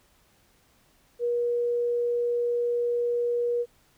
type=tone; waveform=sine; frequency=478.9 Hz; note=A#4; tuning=47 cents sharp; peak=-23 dBFS; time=1.19-3.66 s; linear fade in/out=50 ms; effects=pink hiss -63 dBFS RMS until 3.97 s